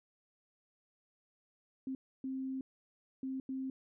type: tone bursts at uneven times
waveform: sine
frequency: 264.1 Hz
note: C4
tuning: 16 cents sharp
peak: -36 dBFS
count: 4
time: 1.87-1.95 / 2.24-2.61 / 3.23-3.4 / 3.49-3.7 s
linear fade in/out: 2 ms
effects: none